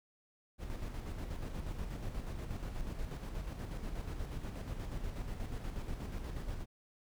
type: noise with tremolo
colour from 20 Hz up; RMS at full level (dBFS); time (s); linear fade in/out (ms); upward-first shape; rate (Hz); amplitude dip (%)
brown; -39; 0.58-6.66; 50; square; 8.3; 40
effects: none